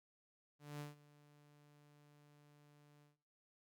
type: tone with ADSR envelope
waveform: sawtooth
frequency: 146.83 Hz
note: D3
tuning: in tune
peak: -40 dBFS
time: 0.59-3.17 s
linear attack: 210 ms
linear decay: 150 ms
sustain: -21 dB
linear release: 150 ms
effects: noise-tail reverb RT60 0.6 s tail -21 dB re dry